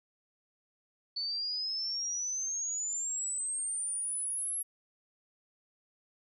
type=exponential sweep; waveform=sine; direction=up; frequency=4460 to 11280 Hz; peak=-32 dBFS; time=1.16-4.63 s; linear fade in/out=10 ms; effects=none